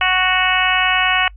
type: harmonic tone with a mistuned harmonic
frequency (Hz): 370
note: F#4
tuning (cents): 0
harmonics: 2 / 3 / 4 / 5 / 6 / 7 / 8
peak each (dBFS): -21 / -21 / -21 / -21 / -21 / -21 / -21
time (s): 0.01-1.28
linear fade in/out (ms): 2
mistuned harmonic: 8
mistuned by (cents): -17
effects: noise-tail reverb RT60 0.1 s tail -26 dB re dry + added 50 Hz sine -36 dBFS peak until 1.36 s